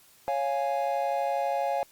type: chord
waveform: triangle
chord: Db major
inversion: none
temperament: equal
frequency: 554.4 / 698.5 / 830.6 Hz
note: Db5 / F5 / Ab5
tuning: 0 / 0 / 0 cents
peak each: -28 dBFS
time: 0.28-1.83 s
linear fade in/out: 0 ms
effects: white hiss -58 dBFS RMS until 1.91 s + Opus 48 kbps